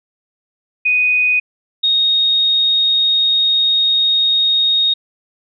sine tone pair in turn, 2489 / 3729 Hz, D#7 / A#7, 0 / 0 cents, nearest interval perfect fifth, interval 700 cents, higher second, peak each -11 dBFS, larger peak neither, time 0.85-1.4 / 1.83-4.94 s, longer second, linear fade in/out 10 ms, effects none

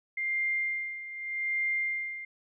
sine tone with tremolo, 2100 Hz, C7, 6 cents sharp, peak -26 dBFS, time 0.17-2.25 s, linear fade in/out 5 ms, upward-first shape sine, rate 0.83 Hz, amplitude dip 75%, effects none

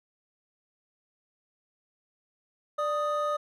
triangle tone pair together, 590.7 / 1244.5 Hz, D5 / D#6, +10 / 0 cents, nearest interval octave + minor second, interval 1290 cents, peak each -27 dBFS, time 2.78-3.37 s, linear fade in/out 10 ms, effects none

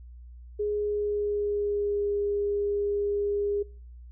sine tone with pitch glide, 416.3 to 407.7 Hz, G#4 to G#4, +4 to -32 cents, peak -25 dBFS, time 0.59-3.63 s, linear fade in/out 10 ms, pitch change -36 cents, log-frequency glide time 0.73-2.11 s, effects noise-tail reverb RT60 0.5 s tail -26 dB re dry + added 60 Hz sine -43 dBFS peak until 4.11 s

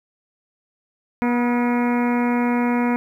harmonic tone with a mistuned harmonic, 241.6 Hz, B3, 38 cents flat, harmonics 1 / 2 / 3 / 4 / 5 / 6 / 7 / 8 / 9 / 10, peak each -18 / -27 / -30 / -27 / -36 / -35 / -37 / -37 / -33 / -38 dBFS, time 1.22-2.96 s, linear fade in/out 0 ms, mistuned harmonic 5, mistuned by +67 cents, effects 9-bit

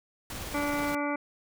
pink noise with tremolo, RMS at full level -37 dBFS, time 0.3-0.95 s, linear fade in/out 2 ms, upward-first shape triangle, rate 19 Hz, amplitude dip 30%
harmonic tone, 290 Hz, D4, 22 cents flat, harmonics 1 / 2 / 3 / 4 / 5 / 7 / 8, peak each -31 / -34 / -36 / -37 / -38 / -39 / -40 dBFS, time 0.54-1.16 s, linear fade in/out 5 ms
effects none

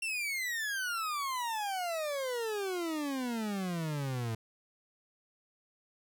40% pulse exponential sweep, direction down, 2748 to 109.7 Hz, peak -32 dBFS, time 0.02-4.35 s, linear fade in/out 5 ms, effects none

